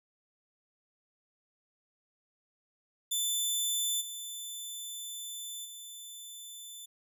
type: tone with level steps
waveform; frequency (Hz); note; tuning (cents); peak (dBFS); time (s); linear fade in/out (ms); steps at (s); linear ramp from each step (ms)
15% pulse; 3520; A7; 0; -22 / -32 / -37; 3.11-6.86; 10; 4 / 5.64; 20
effects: none